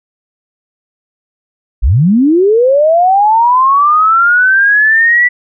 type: linear sweep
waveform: sine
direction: up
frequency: 41.2 to 1975.5 Hz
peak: -5 dBFS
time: 1.82-5.29 s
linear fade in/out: 20 ms
effects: none